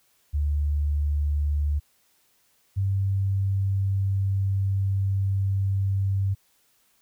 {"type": "tone pair in turn", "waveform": "sine", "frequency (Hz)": [73.42, 97.58], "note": ["D2", "G2"], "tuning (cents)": [0, -7], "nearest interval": "perfect fourth", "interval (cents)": 493, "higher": "second", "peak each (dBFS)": -21, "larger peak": "neither", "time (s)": [[0.33, 1.8], [2.76, 6.35]], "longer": "second", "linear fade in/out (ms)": 20, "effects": ["white hiss -65 dBFS RMS until 7.01 s"]}